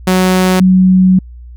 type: tone pair in turn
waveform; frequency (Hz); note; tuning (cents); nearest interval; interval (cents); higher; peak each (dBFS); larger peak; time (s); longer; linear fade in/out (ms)
sawtooth / sine; 185 / 185.97; F#3 / F#3; 0 / +9; unison; 9; second; -4; neither; 0.07-0.6 / 0.6-1.19; second; 5
effects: added 60 Hz sine -29 dBFS peak until 1.56 s